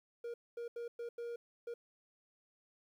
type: tone bursts at uneven times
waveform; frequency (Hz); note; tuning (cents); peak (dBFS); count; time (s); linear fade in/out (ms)
triangle; 472; A#4; +22; -38; 6; 0.24-0.34 / 0.57-0.68 / 0.76-0.88 / 0.99-1.09 / 1.18-1.36 / 1.67-1.74; 5
effects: 12-bit